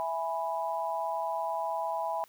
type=chord; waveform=sine; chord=E major; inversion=none; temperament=equal; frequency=659.3 / 830.6 / 987.8 Hz; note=E5 / G#5 / B5; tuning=0 / 0 / 0 cents; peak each=-34 dBFS; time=0-2.24 s; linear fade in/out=0 ms; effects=white hiss -61 dBFS RMS until 2.28 s